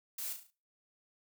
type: noise with echo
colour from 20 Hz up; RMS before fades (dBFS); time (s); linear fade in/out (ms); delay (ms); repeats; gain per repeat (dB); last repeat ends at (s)
blue; -40; 0.18-0.33; 5; 35; 5; -6; 0.505
effects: noise-tail reverb RT60 0.3 s tail -17 dB re dry